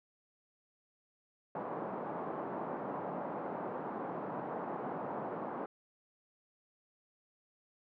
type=band-pass noise; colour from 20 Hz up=white; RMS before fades=-40 dBFS; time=1.55-5.66 s; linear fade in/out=2 ms; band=160 to 1000 Hz; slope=24 dB/octave; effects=none